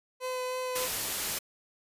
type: tone with vibrato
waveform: 30% pulse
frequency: 508 Hz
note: B4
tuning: 49 cents sharp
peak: -29 dBFS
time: 0.2-0.89 s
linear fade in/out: 50 ms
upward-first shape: sine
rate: 3.2 Hz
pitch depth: 10 cents each way
type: noise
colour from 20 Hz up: white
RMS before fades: -32 dBFS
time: 0.75-1.39 s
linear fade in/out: 10 ms
effects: resampled to 32000 Hz